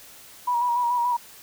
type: tone with vibrato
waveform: sine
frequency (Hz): 965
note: B5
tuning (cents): -40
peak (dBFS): -20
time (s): 0.47-1.17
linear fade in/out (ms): 10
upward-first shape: square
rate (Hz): 6.9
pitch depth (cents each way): 32
effects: white hiss -47 dBFS RMS until 1.42 s